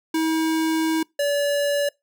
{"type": "tone pair in turn", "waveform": "square", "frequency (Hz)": [320.4, 574], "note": ["E4", "D5"], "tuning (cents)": [-49, -40], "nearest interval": "minor seventh", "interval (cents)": 1009, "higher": "second", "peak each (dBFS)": -20, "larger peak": "neither", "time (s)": [[0.14, 1.03], [1.19, 1.89]], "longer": "first", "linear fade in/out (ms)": 5, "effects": ["noise-tail reverb RT60 0.2 s tail -25 dB re dry"]}